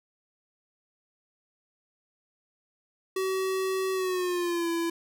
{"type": "tone with pitch glide", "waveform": "square", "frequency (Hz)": [379.4, 336.1], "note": ["F#4", "E4"], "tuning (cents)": [43, 34], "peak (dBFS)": -27, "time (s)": [3.16, 4.9], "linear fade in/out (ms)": 5, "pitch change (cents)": -209, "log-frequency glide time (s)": [3.93, 4.69], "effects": []}